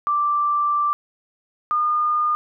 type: tone pair in turn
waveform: sine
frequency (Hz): 1174.7 / 1216.3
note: D6 / D#6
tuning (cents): 0 / -40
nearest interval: minor second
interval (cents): 60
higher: second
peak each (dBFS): -17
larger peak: neither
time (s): 0.07-0.93 / 1.71-2.35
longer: first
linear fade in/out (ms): 0
effects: none